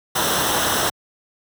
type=noise with comb filter; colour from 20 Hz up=pink; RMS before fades=-20 dBFS; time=0.15-0.9 s; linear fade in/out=10 ms; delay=0.43 ms; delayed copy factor=-0.65; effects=high-pass 80 Hz 12 dB/octave